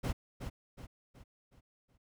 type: noise with echo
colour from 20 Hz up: brown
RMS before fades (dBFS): -33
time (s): 0.03-0.13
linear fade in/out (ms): 20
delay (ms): 370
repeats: 5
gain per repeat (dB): -7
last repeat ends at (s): 1.98
effects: none